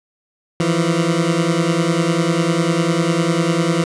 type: beating tone pair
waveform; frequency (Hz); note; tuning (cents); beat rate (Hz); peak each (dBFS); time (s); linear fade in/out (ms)
20% pulse; 162.8 / 172.8; E3 / F3; -21 / -18; 10; -13; 0.6-3.84; 2
effects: resampled to 22050 Hz + 8-bit